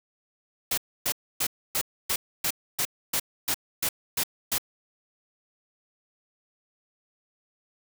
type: noise bursts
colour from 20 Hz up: white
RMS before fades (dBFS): -26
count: 12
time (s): 0.71-4.582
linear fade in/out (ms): 5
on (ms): 66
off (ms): 280
effects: none